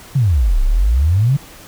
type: exponential two-way sweep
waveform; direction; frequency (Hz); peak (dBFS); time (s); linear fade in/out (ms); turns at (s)
sine; down then up; 147.8 to 31.18 to 147.8; -10; 0.15-1.37; 10; 0.62
effects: pink hiss -39 dBFS RMS until 1.67 s